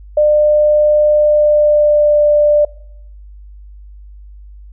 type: tone with pitch glide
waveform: sine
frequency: 600 to 592.8 Hz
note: D5 to D5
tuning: +37 to +16 cents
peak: -7 dBFS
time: 0.17-2.65 s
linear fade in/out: 5 ms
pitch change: -21 cents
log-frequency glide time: 1.11-2.23 s
effects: noise-tail reverb RT60 0.7 s tail -23 dB re dry + added 50 Hz sine -33 dBFS peak until 4.72 s